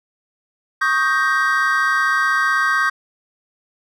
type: chord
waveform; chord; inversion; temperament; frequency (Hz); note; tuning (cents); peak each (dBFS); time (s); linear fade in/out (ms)
triangle; Eb dominant seventh; third; equal with one note detuned; 1108.7 / 1244.5 / 1568 / 1876.5; Db6 / Eb6 / G6 / Bb6; 0 / 0 / 0 / +11; -20 / -20 / -16 / -21; 0.81-2.9; 10
effects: none